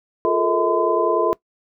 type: tone cluster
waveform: sine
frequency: 352.1 / 428.3 / 458.7 / 643 / 1018 Hz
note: F4 / A4 / A#4 / E5 / C6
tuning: +14 / -47 / -28 / -43 / -48 cents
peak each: -22 dBFS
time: 0.25-1.33 s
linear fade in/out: 0 ms
effects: noise-tail reverb RT60 0.1 s tail -21 dB re dry